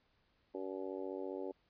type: harmonic tone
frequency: 95 Hz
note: F#2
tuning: 46 cents sharp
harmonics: 3 / 4 / 5 / 6 / 7 / 8 / 9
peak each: -46 / -43 / -46 / -47 / -60 / -59 / -54 dBFS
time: 0.54-1.52 s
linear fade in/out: 10 ms
effects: pink hiss -75 dBFS RMS until 1.69 s + resampled to 11025 Hz